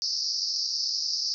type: band-pass noise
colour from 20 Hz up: white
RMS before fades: -29 dBFS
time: 0.02-1.34 s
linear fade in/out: 0 ms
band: 4600 to 5500 Hz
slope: 96 dB/octave
effects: none

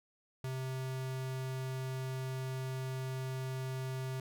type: tone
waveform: square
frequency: 130.81 Hz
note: C3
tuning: in tune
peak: -37 dBFS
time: 0.44-4.2 s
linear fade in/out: 2 ms
effects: none

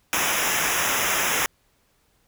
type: noise with comb filter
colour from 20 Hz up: pink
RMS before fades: -23 dBFS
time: 0.13-1.46 s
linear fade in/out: 0 ms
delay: 0.23 ms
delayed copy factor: -0.95
effects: pink hiss -65 dBFS RMS until 2.27 s

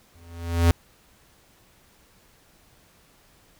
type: tone with exponential growth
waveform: square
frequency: 84.7 Hz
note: E2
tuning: 48 cents sharp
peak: -13 dBFS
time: 0.15-0.71 s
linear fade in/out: 0 ms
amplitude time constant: 120 ms
effects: pink hiss -58 dBFS RMS until 3.59 s

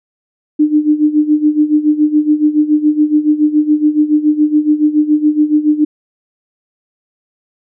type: tone with tremolo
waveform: sine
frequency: 301.7 Hz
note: D4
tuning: 47 cents sharp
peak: -5 dBFS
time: 0.59-5.85 s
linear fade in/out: 10 ms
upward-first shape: sine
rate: 7.1 Hz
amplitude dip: 80%
effects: none

